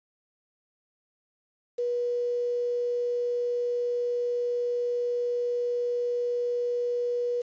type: tone with quantisation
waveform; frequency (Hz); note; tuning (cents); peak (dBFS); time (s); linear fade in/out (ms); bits
sine; 484.1; B4; -35; -25; 1.78-7.42; 10; 8
effects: resampled to 16000 Hz